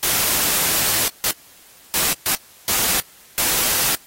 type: noise bursts at uneven times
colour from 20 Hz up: white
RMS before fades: -19 dBFS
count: 6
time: 0.03-1.08 / 1.24-1.31 / 1.94-2.13 / 2.26-2.35 / 2.68-3 / 3.38-3.95 s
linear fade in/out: 0 ms
effects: white hiss -48 dBFS RMS until 4.06 s + AAC 48 kbps